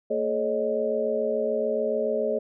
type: tone cluster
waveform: sine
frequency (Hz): 227.8 / 426.1 / 547 / 614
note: A#3 / G#4 / C#5 / D#5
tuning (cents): -40 / +44 / -23 / -23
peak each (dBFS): -33 / -27 / -28 / -28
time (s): 0.1-2.39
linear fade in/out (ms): 10
effects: none